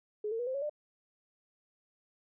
sine tone with pitch steps, 422.1 / 452.4 / 484.9 / 519.7 / 557 / 596.9 Hz, G#4 / A4 / B4 / C5 / C#5 / D5, +28 / +48 / -32 / -12 / +8 / +28 cents, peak -32 dBFS, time 0.24-0.696 s, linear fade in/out 5 ms, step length 76 ms, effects none

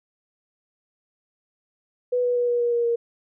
sine tone with pitch steps, 493.9 / 489.6 / 485.4 / 481.2 / 477.1 / 473 / 468.9 Hz, B4 / B4 / B4 / B4 / A#4 / A#4 / A#4, 0 / -15 / -30 / -45 / +40 / +25 / +10 cents, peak -19 dBFS, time 2.12-2.96 s, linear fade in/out 10 ms, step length 120 ms, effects none

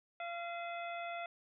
harmonic tone with a mistuned harmonic, 687 Hz, F5, 29 cents flat, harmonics 1 / 2 / 3 / 4 / 5, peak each -41 / -47 / -48 / -50 / -55 dBFS, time 0.2-1.26 s, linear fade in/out 2 ms, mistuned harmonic 4, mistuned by -130 cents, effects none

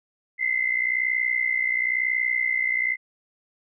sine tone pair together, 2032 / 2093 Hz, B6 / C7, +49 / 0 cents, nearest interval minor second, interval 51 cents, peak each -24 dBFS, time 0.38-2.97 s, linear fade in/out 50 ms, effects none

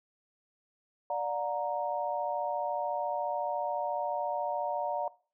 sine chord, D augmented, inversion none, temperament equal with one note detuned, 587.3 / 721.4 / 932.3 Hz, D5 / F#5 / A#5, 0 / -44 / 0 cents, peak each -34 dBFS, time 1.1-5.08 s, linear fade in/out 2 ms, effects noise-tail reverb RT60 0.4 s tail -21 dB re dry

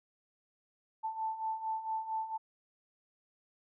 sine beating tone pair, 880 / 884.4 Hz, A5 / A5, 0 / +9 cents, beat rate 4.4 Hz, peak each -40 / -35 dBFS, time 1.03-2.38 s, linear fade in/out 20 ms, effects none

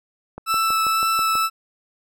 click train, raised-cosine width 1 ms, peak -19 dBFS, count 7, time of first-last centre 0.38-1.354 s, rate 6.16 Hz
40% pulse tone with vibrato, 1318.5 Hz, E6, in tune, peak -17 dBFS, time 0.46-1.5 s, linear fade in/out 50 ms, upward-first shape sine, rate 2 Hz, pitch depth 9 cents each way
effects none

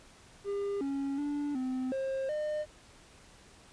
triangle tone with pitch steps, 401.8 / 276.4 / 290.3 / 257.5 / 534 / 606 Hz, G4 / C#4 / D4 / C4 / C5 / D#5, +43 / -5 / -20 / -28 / +35 / -46 cents, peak -29 dBFS, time 0.44-2.66 s, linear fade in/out 50 ms, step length 370 ms, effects pink hiss -57 dBFS RMS until 3.72 s + resampled to 22050 Hz

